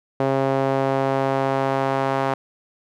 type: tone with band-pass filter sweep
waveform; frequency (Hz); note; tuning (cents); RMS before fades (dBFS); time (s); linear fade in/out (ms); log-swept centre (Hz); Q
sawtooth; 135.1; C#3; -44; -21; 0.2-2.34; 2; 570 to 860; 1.3
effects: none